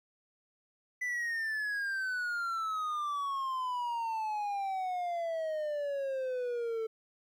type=exponential sweep; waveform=triangle; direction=down; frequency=2002 to 441.4 Hz; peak=-30 dBFS; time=1.01-6.87 s; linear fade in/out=10 ms; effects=12-bit